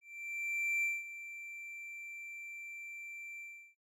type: tone with ADSR envelope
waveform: triangle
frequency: 2349 Hz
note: D7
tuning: in tune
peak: -29 dBFS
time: 0.01-3.75 s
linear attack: 820 ms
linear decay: 200 ms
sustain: -14 dB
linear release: 350 ms
effects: noise-tail reverb RT60 0.3 s tail -26 dB re dry